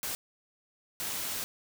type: noise bursts at uneven times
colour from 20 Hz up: white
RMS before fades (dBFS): -35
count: 2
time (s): 0.03-0.15 / 1-1.44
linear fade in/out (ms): 0
effects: none

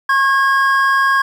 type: tone pair together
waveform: triangle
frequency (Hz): 1086 / 1636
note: C#6 / G#6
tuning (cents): -36 / -26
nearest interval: perfect fifth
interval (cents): 710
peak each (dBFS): -12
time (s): 0.09-1.22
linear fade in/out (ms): 5
effects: 8-bit

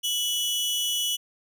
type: tone pair together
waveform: sawtooth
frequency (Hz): 2961 / 3364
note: F#7 / G#7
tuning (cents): +1 / +22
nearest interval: major second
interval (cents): 221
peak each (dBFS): -22 / -29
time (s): 0.03-1.17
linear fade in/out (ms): 20
effects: none

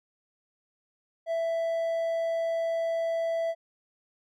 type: tone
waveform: triangle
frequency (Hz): 662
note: E5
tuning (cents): +7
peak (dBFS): -24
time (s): 1.26-3.55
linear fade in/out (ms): 50
effects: none

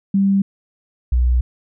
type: tone pair in turn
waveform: sine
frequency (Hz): 196.4 / 61.45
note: G3 / B1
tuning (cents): +4 / -8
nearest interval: octave + minor sixth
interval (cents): 2012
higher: first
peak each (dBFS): -12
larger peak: neither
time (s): 0.14-0.42 / 1.12-1.41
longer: second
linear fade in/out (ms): 5
effects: none

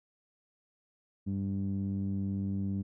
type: tone with low-pass filter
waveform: sawtooth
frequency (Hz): 97.9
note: G2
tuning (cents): -2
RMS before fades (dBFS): -33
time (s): 1.26-2.83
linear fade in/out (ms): 20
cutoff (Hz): 230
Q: 4.9
effects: none

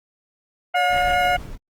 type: harmonic tone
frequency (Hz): 718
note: F5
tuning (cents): +48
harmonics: 1 / 2 / 3 / 4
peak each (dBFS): -18 / -24 / -25 / -29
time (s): 0.74-1.37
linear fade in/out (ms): 10
type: tone with vibrato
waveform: square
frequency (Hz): 570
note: C#5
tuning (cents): +48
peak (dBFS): -27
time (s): 0.75-1.37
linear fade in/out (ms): 20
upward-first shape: square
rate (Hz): 7.5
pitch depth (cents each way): 14
type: noise with tremolo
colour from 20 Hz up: brown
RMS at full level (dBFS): -31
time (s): 0.89-1.58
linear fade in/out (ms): 50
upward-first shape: triangle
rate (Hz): 6.2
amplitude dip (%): 35
effects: Opus 24 kbps

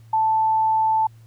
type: tone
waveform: sine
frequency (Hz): 880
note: A5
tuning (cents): 0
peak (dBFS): -16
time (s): 0.13-1.07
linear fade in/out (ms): 5
effects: added 113 Hz sine -44 dBFS peak until 1.26 s + pink hiss -61 dBFS RMS until 1.26 s

